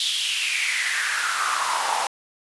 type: noise with high-pass filter sweep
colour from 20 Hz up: pink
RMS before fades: -24 dBFS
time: 0-2.07 s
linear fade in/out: 2 ms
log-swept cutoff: 3600 to 780 Hz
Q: 4.9
effects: resampled to 24000 Hz